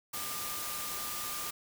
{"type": "tone in noise", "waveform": "sine", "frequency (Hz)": 1200, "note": "D6", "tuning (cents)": 37, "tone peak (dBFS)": -44, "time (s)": [0.13, 1.51], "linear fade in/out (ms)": 10, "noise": "white", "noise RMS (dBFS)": -38, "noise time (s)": [0.13, 1.51], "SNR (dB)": -9, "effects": []}